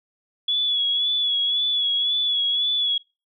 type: tone with vibrato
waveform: sine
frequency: 3394 Hz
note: G#7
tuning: 37 cents sharp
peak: -19 dBFS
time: 0.48-2.98 s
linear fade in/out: 5 ms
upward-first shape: sine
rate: 1.9 Hz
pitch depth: 41 cents each way
effects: noise-tail reverb RT60 0.3 s tail -25 dB re dry